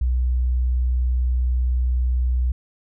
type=tone; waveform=sine; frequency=62.1 Hz; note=B1; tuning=10 cents sharp; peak=-17 dBFS; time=0.01-2.52 s; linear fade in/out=5 ms; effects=none